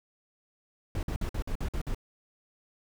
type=noise bursts; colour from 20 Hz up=brown; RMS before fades=-31 dBFS; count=8; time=0.95-1.947 s; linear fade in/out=2 ms; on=80 ms; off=51 ms; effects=none